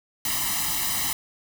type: noise with comb filter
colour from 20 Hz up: white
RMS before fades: -26 dBFS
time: 0.25-1.13 s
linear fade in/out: 2 ms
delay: 1 ms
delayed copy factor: +1
effects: none